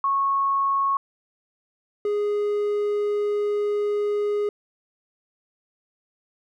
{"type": "tone pair in turn", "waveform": ["sine", "triangle"], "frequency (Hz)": [1100, 413.9], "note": ["C#6", "G#4"], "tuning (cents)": [-14, -6], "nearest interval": "octave + perfect fourth", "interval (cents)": 1692, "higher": "first", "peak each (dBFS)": -19, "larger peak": "neither", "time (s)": [[0.04, 0.97], [2.05, 4.49]], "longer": "second", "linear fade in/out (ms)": 2, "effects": []}